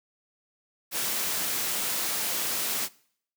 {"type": "noise", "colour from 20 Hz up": "white", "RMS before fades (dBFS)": -29, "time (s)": [0.91, 2.89], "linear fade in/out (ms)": 50, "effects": ["noise-tail reverb RT60 0.6 s tail -22 dB re dry", "high-pass 150 Hz 12 dB/octave"]}